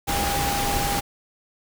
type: tone in noise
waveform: sine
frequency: 805 Hz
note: G5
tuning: 46 cents sharp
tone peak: -26 dBFS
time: 0.07-1.01 s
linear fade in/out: 20 ms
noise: pink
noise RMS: -25 dBFS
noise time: 0.07-1.01 s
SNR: -4 dB
effects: none